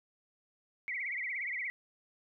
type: tone with vibrato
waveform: sine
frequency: 2110 Hz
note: C7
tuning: 14 cents sharp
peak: -34 dBFS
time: 0.88-1.7 s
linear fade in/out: 0 ms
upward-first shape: triangle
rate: 17 Hz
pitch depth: 180 cents each way
effects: none